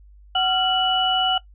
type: tone cluster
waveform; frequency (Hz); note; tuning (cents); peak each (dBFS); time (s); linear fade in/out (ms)
sine; 748 / 1383 / 2949; F#5 / F6 / F#7; +19 / -17 / -6; -21 / -26 / -20; 0.35-1.38; 5
effects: noise-tail reverb RT60 0.1 s tail -18 dB re dry + added 50 Hz sine -45 dBFS peak until 1.54 s